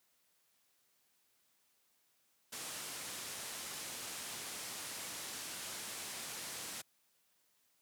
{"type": "low-pass noise", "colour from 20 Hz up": "white", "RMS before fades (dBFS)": -45, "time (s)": [2.52, 6.82], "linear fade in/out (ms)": 10, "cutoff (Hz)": 11000, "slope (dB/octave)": 24, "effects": ["white hiss -75 dBFS RMS until 7.81 s", "high-pass 100 Hz 12 dB/octave"]}